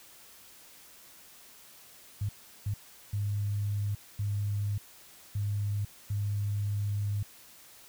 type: tone bursts at uneven times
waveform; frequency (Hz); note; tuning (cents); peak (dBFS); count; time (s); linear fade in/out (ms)
sine; 102.4; G#2; -24; -28; 6; 2.21-2.29 / 2.66-2.74 / 3.13-3.95 / 4.19-4.78 / 5.35-5.85 / 6.1-7.23; 5
effects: white hiss -54 dBFS RMS until 7.88 s